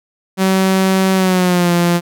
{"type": "tone with pitch glide", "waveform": "sawtooth", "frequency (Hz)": [190, 173.23], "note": ["F#3", "F3"], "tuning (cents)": [46, -14], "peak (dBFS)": -7, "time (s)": [0.37, 2.01], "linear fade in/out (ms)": 50, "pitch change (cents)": -160, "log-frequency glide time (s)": [1.14, 1.72], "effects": []}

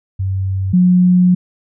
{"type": "tone pair in turn", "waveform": "sine", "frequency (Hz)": [95.6, 180.47], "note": ["G2", "F#3"], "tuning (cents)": [-43, -43], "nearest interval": "major seventh", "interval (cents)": 1100, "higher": "second", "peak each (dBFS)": [-15, -7], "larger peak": "second", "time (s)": [[0.19, 0.73], [0.73, 1.35]], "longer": "second", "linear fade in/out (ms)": 10, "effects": []}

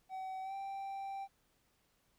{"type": "tone with pitch glide", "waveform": "triangle", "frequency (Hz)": [758, 783.4], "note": ["F#5", "G5"], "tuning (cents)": [42, -1], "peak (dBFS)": -38, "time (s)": [0.09, 1.28], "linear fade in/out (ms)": 50, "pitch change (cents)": 57, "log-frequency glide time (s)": [0.42, 0.54], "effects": ["pink hiss -75 dBFS RMS until 2.18 s"]}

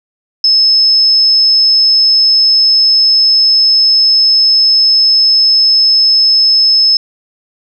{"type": "tone", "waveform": "sine", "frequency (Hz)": 5210, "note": "E8", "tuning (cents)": -21, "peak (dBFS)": -5, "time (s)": [0.44, 6.97], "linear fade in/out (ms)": 2, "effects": []}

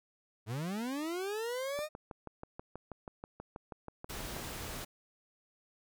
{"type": "linear sweep", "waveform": "40% pulse", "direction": "up", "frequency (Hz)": [100.7, 622.3], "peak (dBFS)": -34, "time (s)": [0.46, 1.89], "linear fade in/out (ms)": 50}
{"type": "click train", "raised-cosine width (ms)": 1, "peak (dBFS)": -29, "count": 17, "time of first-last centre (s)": [1.79, 4.366], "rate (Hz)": 6.21}
{"type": "noise", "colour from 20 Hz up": "pink", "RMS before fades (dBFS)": -42, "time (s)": [4.09, 4.85], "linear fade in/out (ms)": 10}
{"effects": []}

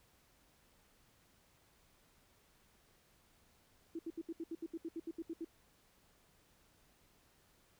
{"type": "tone bursts", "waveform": "sine", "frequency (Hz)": 330, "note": "E4", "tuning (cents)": 2, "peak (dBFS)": -39, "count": 14, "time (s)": [3.95, 5.447], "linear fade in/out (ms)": 5, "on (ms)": 41, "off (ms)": 71, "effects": ["pink hiss -70 dBFS RMS until 7.79 s"]}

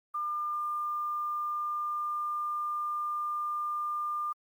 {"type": "tone with quantisation", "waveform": "sine", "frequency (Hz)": 1200, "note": "D6", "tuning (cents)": 37, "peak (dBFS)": -30, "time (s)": [0.14, 4.33], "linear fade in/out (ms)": 10, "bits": 10, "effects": ["Opus 24 kbps"]}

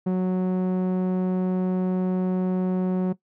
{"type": "tone with low-pass filter", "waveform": "sawtooth", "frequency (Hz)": 184.4, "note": "F#3", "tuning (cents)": -6, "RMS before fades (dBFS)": -23, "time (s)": [0.06, 3.13], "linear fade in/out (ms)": 10, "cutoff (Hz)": 570, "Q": 0.53, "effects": ["noise-tail reverb RT60 0.1 s tail -17 dB re dry"]}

